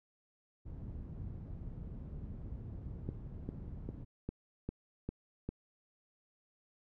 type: low-pass noise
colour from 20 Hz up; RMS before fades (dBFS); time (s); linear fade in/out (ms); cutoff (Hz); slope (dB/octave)
white; -45; 0.65-4.05; 20; 120; 12
type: click train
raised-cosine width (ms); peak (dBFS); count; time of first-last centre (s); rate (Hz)
3; -25; 7; 3.09-5.49; 2.5
effects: none